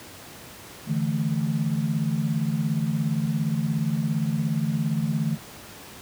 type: chord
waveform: sine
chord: D suspended second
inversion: none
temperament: equal with one note detuned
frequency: 146.83 / 164.05 / 220 Hz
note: D3 / E3 / A3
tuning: 0 / -8 / 0 cents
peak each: -26 / -26 / -27 dBFS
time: 0.86-5.38 s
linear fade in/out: 50 ms
effects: pink hiss -43 dBFS RMS until 6.01 s + high-pass 80 Hz 12 dB/octave